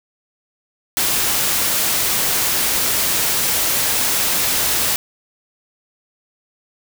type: noise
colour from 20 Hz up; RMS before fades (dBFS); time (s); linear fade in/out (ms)
white; -18; 0.97-4.96; 0
effects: none